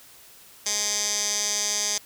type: tone with band-pass filter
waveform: 15% pulse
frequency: 207.7 Hz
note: G#3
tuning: in tune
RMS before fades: -26 dBFS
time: 0.66-1.98 s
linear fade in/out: 2 ms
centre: 6100 Hz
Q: 3.5
effects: white hiss -50 dBFS RMS until 2.05 s